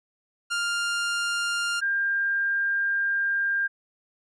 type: tone pair in turn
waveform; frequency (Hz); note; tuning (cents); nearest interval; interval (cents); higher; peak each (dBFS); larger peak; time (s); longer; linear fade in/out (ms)
sawtooth / sine; 1400 / 1599.8; F6 / G6; +4 / +35; major second; 231; second; -21 / -22; first; 0.5-1.81 / 1.81-3.68; second; 20
effects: resampled to 22050 Hz